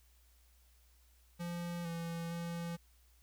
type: tone with pitch steps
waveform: square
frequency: 172.6 / 167.8 / 169.9 Hz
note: F3 / E3 / F3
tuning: -20 / +31 / -47 cents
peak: -39 dBFS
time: 1.39-2.77 s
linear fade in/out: 20 ms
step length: 460 ms
effects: added 60 Hz sine -64 dBFS peak until 3.22 s + white hiss -71 dBFS RMS until 3.22 s